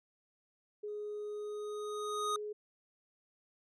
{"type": "tone with pitch glide", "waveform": "sine", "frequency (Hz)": [418.1, 420.5], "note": ["G#4", "G#4"], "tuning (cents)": [12, 22], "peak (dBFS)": -38, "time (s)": [0.83, 2.53], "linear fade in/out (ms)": 10, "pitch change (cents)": 10, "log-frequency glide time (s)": [1.32, 1.87]}
{"type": "tone with exponential growth", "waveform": "square", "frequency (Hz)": 1244.5, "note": "D#6", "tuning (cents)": 0, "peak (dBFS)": -32, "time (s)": [0.88, 2.36], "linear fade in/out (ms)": 2, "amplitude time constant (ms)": 320}
{"effects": ["resampled to 24000 Hz"]}